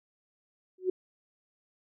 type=tone with exponential growth; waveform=sine; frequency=370 Hz; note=F#4; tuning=in tune; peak=-21 dBFS; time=0.78-0.9 s; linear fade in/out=5 ms; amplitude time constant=26 ms; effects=none